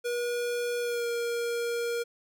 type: tone with pitch glide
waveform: square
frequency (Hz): 481.3 to 471.4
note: B4 to A#4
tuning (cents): -45 to +19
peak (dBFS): -29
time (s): 0.04-2.04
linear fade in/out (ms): 20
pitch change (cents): -36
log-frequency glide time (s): 0.8-1.07
effects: none